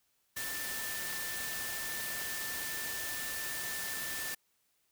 sine tone in noise, 1775 Hz, A6, 15 cents sharp, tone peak -41 dBFS, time 0.36-4.35 s, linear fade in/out 10 ms, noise white, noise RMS -39 dBFS, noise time 0.36-4.35 s, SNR -5 dB, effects white hiss -75 dBFS RMS until 4.91 s

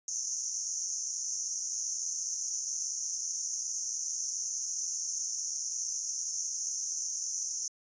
white band-pass noise, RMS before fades -35 dBFS, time 0.08-7.68 s, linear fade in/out 2 ms, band 5800 to 6700 Hz, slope 96 dB/octave, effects resampled to 16000 Hz

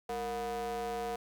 square ring-modulated tone, 130 Hz, C3, 11 cents flat, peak -32 dBFS, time 0.09-1.16 s, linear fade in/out 5 ms, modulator 593 Hz, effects 11-bit

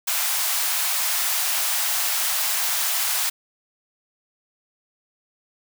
white high-pass noise, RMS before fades -23 dBFS, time 0.07-3.3 s, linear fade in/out 10 ms, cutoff 650 Hz, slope 48 dB/octave, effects none

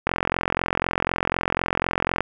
click train, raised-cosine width 0.5 ms, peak -5 dBFS, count 95, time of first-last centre 0.07-2.206 s, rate 44 Hz, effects none

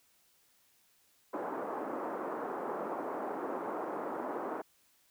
pink band-pass noise, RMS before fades -38 dBFS, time 1.33-4.62 s, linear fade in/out 10 ms, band 290 to 1200 Hz, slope 24 dB/octave, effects white hiss -69 dBFS RMS until 5.1 s

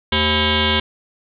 sine tone with frequency modulation, 1606 Hz, G6, 41 cents sharp, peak -14 dBFS, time 0.12-0.8 s, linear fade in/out 5 ms, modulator 305 Hz, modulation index 6.6, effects none

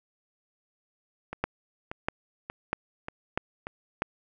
two click trains, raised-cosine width 0.5 ms, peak -20 / -11 dBFS, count 5 / 5, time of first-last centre 1.33-3.669 / 1.44-4.021 s, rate 1.71 / 1.55 Hz, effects none

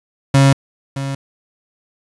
35% pulse tone with echo, 137.1 Hz, C#3, 19 cents flat, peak -6 dBFS, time 0.34-0.53 s, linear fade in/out 5 ms, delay 620 ms, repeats 1, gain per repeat -13 dB, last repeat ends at 1.15 s, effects resampled to 24000 Hz + 8-bit

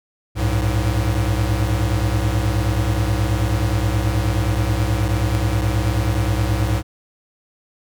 square tone cluster, 63.1 / 101.5 / 110.9 Hz, B1 / G#2 / A2, +38 / -39 / +14 cents, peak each -22 dBFS, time 0.35-6.83 s, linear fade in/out 50 ms, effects none

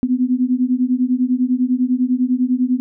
sine beating tone pair, 246.9 / 256.9 Hz, B3 / C4, 0 / -32 cents, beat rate 10 Hz, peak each -17 dBFS, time 0.03-2.8 s, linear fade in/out 0 ms, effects none

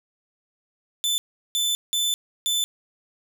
sawtooth tone bursts at uneven times, 3520 Hz, A7, in tune, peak -18 dBFS, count 4, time 1.04-1.18 / 1.55-1.75 / 1.93-2.14 / 2.46-2.64 s, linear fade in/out 0 ms, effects none

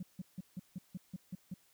sine tone bursts, 182.6 Hz, F#3, 23 cents flat, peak -37 dBFS, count 9, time 0-1.541 s, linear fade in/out 5 ms, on 29 ms, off 160 ms, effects tanh soft clip ceiling -35 dBFS + white hiss -69 dBFS RMS until 1.73 s

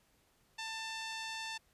5% pulse tone with low-pass filter, 891 Hz, A5, 22 cents sharp, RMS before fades -42 dBFS, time 0.58-1.58 s, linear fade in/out 10 ms, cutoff 4300 Hz, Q 0.76, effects pink hiss -71 dBFS RMS until 1.73 s + resampled to 32000 Hz

